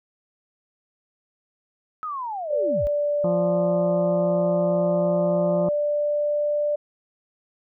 sine linear sweep, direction down, 1292 to 33.58 Hz, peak -27 dBFS, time 2.03-2.87 s, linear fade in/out 0 ms
sine tone with pitch glide, 585 to 590.4 Hz, D5 to D5, -7 to +9 cents, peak -20 dBFS, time 2.5-6.76 s, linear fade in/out 10 ms, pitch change +16 cents, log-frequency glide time 4-6.51 s
harmonic tone, 174.61 Hz, F3, in tune, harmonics 1 / 2 / 3 / 4 / 5 / 6 / 7, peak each -24 / -30 / -34 / -36 / -38 / -40 / -41 dBFS, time 3.24-5.69 s, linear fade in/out 2 ms
effects none

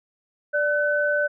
sine tone pair together, 587.3 / 1511.9 Hz, D5 / F#6, 0 / +37 cents, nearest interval octave + major third, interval 1637 cents, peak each -22 dBFS, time 0.53-1.28 s, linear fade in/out 20 ms, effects none

